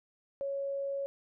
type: tone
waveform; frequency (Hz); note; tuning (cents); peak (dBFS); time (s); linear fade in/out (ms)
sine; 554.4; C#5; 0; -32; 0.41-1.06; 0
effects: none